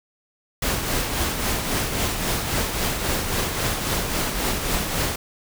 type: noise with tremolo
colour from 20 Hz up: pink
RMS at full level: -22 dBFS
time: 0.62-5.16 s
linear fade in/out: 5 ms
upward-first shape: triangle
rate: 3.7 Hz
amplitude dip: 50%
effects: none